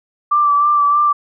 sine tone with vibrato, 1170 Hz, D6, 7 cents flat, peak -10 dBFS, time 0.31-1.13 s, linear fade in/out 10 ms, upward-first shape sine, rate 3.2 Hz, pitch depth 25 cents each way, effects none

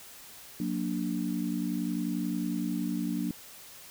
sine chord, Gb augmented, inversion none, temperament equal with one note detuned, 182.13 / 233.1 / 293.7 Hz, Gb3 / Bb3 / D4, -27 / 0 / 0 cents, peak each -33 dBFS, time 0.6-3.31 s, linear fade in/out 2 ms, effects white hiss -49 dBFS RMS until 3.9 s

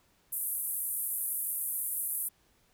pink band-pass noise, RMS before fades -34 dBFS, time 0.32-2.29 s, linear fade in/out 10 ms, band 9900 to 14000 Hz, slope 48 dB/octave, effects pink hiss -68 dBFS RMS until 2.73 s

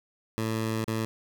15% pulse tone with dropouts, 111.3 Hz, A2, 20 cents sharp, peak -21 dBFS, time 0.38-1.05 s, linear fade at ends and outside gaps 0 ms, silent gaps 0.843-0.879 s, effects none

